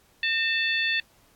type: harmonic tone with a mistuned harmonic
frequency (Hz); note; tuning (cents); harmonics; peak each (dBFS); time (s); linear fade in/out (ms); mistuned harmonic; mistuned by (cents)
880; A5; 0; 2 / 3 / 4 / 5; -26 / -27 / -29 / -35; 0.23-1; 2; 2; +57
effects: pink hiss -61 dBFS RMS until 1.35 s + AAC 64 kbps